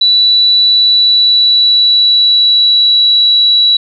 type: tone with pitch glide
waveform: sine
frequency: 3951 to 3919 Hz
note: B7 to B7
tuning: 0 to -14 cents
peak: -5 dBFS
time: 0.01-3.77 s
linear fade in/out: 5 ms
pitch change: -14 cents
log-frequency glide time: 0.73-3.06 s
effects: none